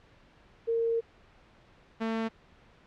sine / sawtooth tone pair in turn, 459.4 / 224.6 Hz, A#4 / A3, -25 / +36 cents, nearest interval octave, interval 1239 cents, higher first, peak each -25 dBFS, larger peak neither, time 0.67-1.01 / 2-2.29 s, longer first, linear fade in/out 20 ms, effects pink hiss -59 dBFS RMS until 2.86 s + low-pass 3000 Hz 12 dB/octave

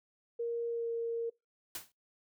sine tone with pitch glide, 468.2 to 463.1 Hz, A#4 to A#4, +8 to -11 cents, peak -32 dBFS, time 0.39-1.3 s, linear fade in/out 10 ms, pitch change -19 cents, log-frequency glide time 0.68-0.89 s
white noise with exponential decay, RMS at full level -37 dBFS, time 1.75-1.92 s, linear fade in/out 2 ms, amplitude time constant 36 ms
effects noise-tail reverb RT60 0.2 s tail -23 dB re dry

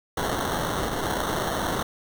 blue noise with sample-and-hold, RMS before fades -27 dBFS, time 0.17-1.83 s, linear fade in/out 5 ms, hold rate 2450 Hz, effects none

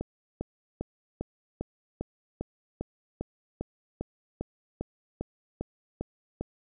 click train, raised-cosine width 2 ms, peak -19 dBFS, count 17, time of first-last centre 0.01-6.41 s, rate 2.5 Hz, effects none

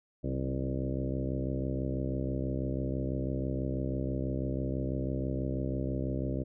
harmonic tone with a mistuned harmonic, 66.1 Hz, C2, 18 cents sharp, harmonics 1 / 2 / 3 / 4 / 5 / 6 / 7 / 8 / 9, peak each -36 / -35 / -41 / -37 / -39 / -44 / -44 / -44 / -43 dBFS, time 0.23-6.44 s, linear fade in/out 20 ms, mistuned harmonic 3, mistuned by -49 cents, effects none

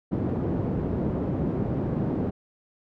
pink band-pass noise, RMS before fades -27 dBFS, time 0.11-2.31 s, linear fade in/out 20 ms, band 100 to 400 Hz, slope 12 dB/octave, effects none

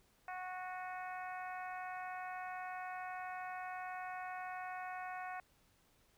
harmonic tone with a mistuned harmonic, 367.7 Hz, F#4, 11 cents flat, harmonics 2 / 3 / 4 / 5 / 6 / 7, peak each -44 / -50 / -50 / -52 / -56 / -57 dBFS, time 0.28-5.4 s, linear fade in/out 2 ms, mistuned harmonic 7, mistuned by -19 cents, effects pink hiss -72 dBFS RMS until 6.17 s

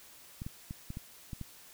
clicks, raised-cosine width 5 ms, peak -27 dBFS, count 7, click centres 0.419 / 0.465 / 0.709 / 0.904 / 0.971 / 1.332 / 1.413 s, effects white hiss -55 dBFS RMS until 1.73 s

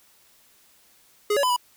square tone with pitch steps, 416.5 / 564 / 1004 / 981 Hz, G#4 / C#5 / B5 / B5, +5 / +30 / +28 / -12 cents, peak -20 dBFS, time 1.3-1.564 s, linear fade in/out 5 ms, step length 66 ms, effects white hiss -58 dBFS RMS until 1.76 s

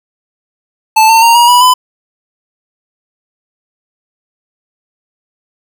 square tone with pitch steps, 878 / 902.2 / 927 / 952.5 / 978.7 / 1005.6 Hz, A5 / A5 / A#5 / A#5 / B5 / B5, -4 / +43 / -10 / +37 / -16 / +31 cents, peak -4 dBFS, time 0.96-1.74 s, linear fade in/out 10 ms, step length 130 ms, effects none

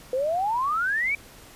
sine exponential sweep, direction up, 496.1 to 2349 Hz, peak -22 dBFS, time 0.13-1.15 s, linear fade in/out 2 ms, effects pink hiss -48 dBFS RMS until 1.55 s + resampled to 32000 Hz

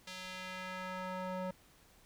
square tone with band-pass filter sweep, 185 Hz, F#3, in tune, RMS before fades -42 dBFS, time 0.07-1.51 s, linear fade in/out 5 ms, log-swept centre 4000 to 620 Hz, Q 0.99, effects pink hiss -64 dBFS RMS until 2.05 s

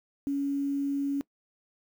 sine tone with quantisation, 280 Hz, C#4, 18 cents sharp, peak -26 dBFS, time 0.27-1.21 s, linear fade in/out 0 ms, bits 9, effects noise-tail reverb RT60 0.1 s tail -22 dB re dry

